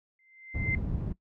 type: tone with exponential growth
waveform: sine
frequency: 2080 Hz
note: C7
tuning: 11 cents flat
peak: -26 dBFS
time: 0.19-0.75 s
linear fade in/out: 2 ms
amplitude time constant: 120 ms
type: low-pass noise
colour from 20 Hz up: white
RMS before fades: -32 dBFS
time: 0.54-1.13 s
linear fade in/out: 10 ms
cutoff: 130 Hz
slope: 12 dB/octave
effects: noise-tail reverb RT60 0.1 s tail -19 dB re dry